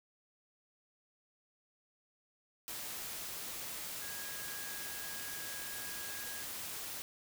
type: tone in noise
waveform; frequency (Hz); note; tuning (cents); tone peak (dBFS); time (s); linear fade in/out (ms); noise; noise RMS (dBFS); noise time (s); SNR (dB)
sine; 1646; G#6; -16; -49; 4.02-6.43; 0; white; -43; 2.68-7.02; -9
effects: none